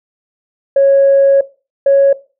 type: tone pair in turn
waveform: sine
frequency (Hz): 551 / 553.2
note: C#5 / C#5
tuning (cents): -11 / -4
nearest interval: unison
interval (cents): 7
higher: second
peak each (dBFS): -4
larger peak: neither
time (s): 0.76-1.41 / 1.86-2.13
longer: first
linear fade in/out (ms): 5
effects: noise-tail reverb RT60 0.3 s tail -17 dB re dry + tanh soft clip ceiling -2 dBFS